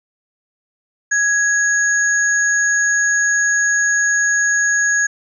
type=tone pair together; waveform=sine; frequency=1661.2 / 6656 Hz; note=G#6 / G#8; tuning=0 / +3 cents; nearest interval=2 octaves; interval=2403 cents; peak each=-14 / -19 dBFS; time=1.11-5.07 s; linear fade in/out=10 ms; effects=none